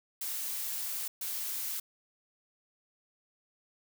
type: noise bursts at uneven times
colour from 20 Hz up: blue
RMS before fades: -36 dBFS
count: 2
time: 0.21-1.08 / 1.21-1.8 s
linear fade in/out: 5 ms
effects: none